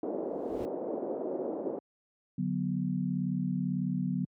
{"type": "band-pass noise", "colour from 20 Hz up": "pink", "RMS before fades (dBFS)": -35, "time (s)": [0.03, 1.79], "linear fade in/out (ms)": 2, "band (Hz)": [300, 580], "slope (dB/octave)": 24}
{"type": "noise with exponential growth", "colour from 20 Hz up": "brown", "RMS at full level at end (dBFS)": -38, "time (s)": [0.14, 0.65], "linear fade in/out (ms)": 0, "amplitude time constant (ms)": 110}
{"type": "chord", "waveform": "sine", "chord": "B minor", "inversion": "first", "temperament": "equal", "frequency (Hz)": [146.83, 185, 246.9], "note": ["D3", "F#3", "B3"], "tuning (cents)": [0, 0, 0], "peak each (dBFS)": [-34, -31, -34], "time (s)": [2.38, 4.25], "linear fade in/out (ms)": 5}
{"effects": ["high-pass 80 Hz 12 dB/octave"]}